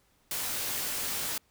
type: noise with comb filter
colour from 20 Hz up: white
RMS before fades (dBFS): -33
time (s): 0.31-1.38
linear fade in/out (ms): 2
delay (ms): 18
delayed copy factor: -0.6
effects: pink hiss -68 dBFS RMS until 1.5 s